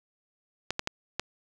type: clicks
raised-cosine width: 0.2 ms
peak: -11 dBFS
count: 4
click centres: 0.706 / 0.794 / 0.874 / 1.196 s
effects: none